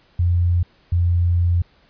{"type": "tone pair in turn", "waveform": "sine", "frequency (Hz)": [87.31, 86.94], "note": ["F2", "F2"], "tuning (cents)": [0, -7], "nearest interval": "unison", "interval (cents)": 7, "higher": "first", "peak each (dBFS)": -14, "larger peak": "neither", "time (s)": [[0.19, 0.63], [0.92, 1.62]], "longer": "second", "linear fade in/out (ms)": 5, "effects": ["pink hiss -56 dBFS RMS until 1.89 s", "resampled to 11025 Hz"]}